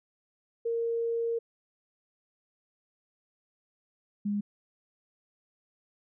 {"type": "tone pair in turn", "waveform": "sine", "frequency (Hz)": [463.1, 204.9], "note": ["A#4", "G#3"], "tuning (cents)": [-11, -23], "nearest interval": "octave + major second", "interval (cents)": 1412, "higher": "first", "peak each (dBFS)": -27, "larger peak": "neither", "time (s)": [[0.65, 1.39], [4.25, 4.41]], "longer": "first", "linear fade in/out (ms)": 10, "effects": []}